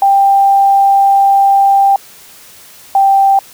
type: tone pair in turn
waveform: sine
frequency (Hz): 790 / 784.5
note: G5 / G5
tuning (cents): +13 / +1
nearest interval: unison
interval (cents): 12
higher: first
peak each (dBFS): -5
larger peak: neither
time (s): 0.02-1.96 / 2.95-3.39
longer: first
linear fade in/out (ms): 2
effects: white hiss -38 dBFS RMS until 3.53 s